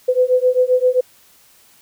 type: beating tone pair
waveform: sine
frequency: 501 / 508.6 Hz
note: B4 / C5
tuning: +25 / -49 cents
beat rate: 7.6 Hz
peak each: -15 dBFS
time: 0.08-1.01 s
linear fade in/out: 10 ms
effects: white hiss -51 dBFS RMS until 1.81 s